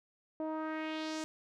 sawtooth tone with low-pass filter sweep, 313.7 Hz, D#4, 14 cents sharp, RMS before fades -38 dBFS, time 0.4-1.24 s, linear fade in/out 0 ms, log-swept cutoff 680 to 7600 Hz, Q 2, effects none

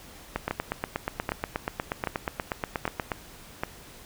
two click trains, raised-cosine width 0.5 ms, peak -12 / -12 dBFS, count 5 / 24, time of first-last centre 0.51-3.635 / 0.36-3.118 s, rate 1.28 / 8.34 Hz, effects pink hiss -48 dBFS RMS until 4.05 s

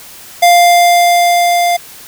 square tone with level ramp, 698.5 Hz, F5, in tune, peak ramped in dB -4 to -10 dBFS, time 0.42-1.77 s, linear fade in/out 10 ms, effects white hiss -34 dBFS RMS until 2.07 s

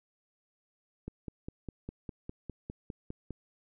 click train, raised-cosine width 3 ms, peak -26 dBFS, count 12, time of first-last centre 1.08-3.307 s, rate 4.94 Hz, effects none

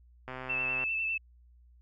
click train, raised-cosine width 0.5 ms, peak -25 dBFS, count 73, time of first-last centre 0.28-0.838 s, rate 129 Hz
sine tone with vibrato, 2647 Hz, E7, 7 cents sharp, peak -29 dBFS, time 0.49-1.18 s, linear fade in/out 10 ms, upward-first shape sine, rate 10 Hz, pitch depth 25 cents each way
effects added 60 Hz sine -56 dBFS peak until 1.81 s

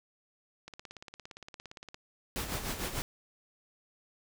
click train, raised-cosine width 0.2 ms, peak -28 dBFS, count 23, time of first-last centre 0.68-1.944 s, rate 17.4 Hz
pink noise with tremolo, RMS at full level -34 dBFS, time 2.36-3.02 s, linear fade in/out 0 ms, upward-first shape sine, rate 6.7 Hz, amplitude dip 60%
effects none

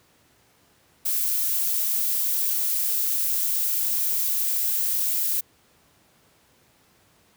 violet noise, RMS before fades -24 dBFS, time 1.05-5.41 s, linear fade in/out 10 ms, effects pink hiss -60 dBFS RMS until 7.36 s + high-pass 80 Hz 12 dB/octave

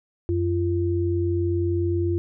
sine tone pair together, 91 / 343.6 Hz, F#2 / F4, -28 / -28 cents, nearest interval octave + major seventh, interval 2300 cents, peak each -23 dBFS, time 0.29-2.18 s, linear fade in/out 0 ms, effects none

